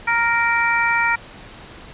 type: harmonic tone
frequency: 466.2 Hz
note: A#4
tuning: in tune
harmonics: 2 / 3 / 4 / 5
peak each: -21 / -21 / -21 / -21 dBFS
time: 0.07-1.16 s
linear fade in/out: 10 ms
effects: pink hiss -40 dBFS RMS until 1.93 s + resampled to 8000 Hz